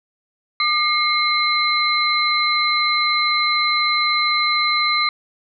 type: tone cluster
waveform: sine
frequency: 1205 / 2138 / 4056 Hz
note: D6 / C7 / B7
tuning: +44 / +37 / +45 cents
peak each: -20 dBFS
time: 0.6-5.09 s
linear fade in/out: 2 ms
effects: none